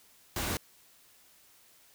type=noise; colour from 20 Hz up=pink; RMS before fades=-33 dBFS; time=0.36-0.57 s; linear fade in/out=2 ms; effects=white hiss -61 dBFS RMS until 1.94 s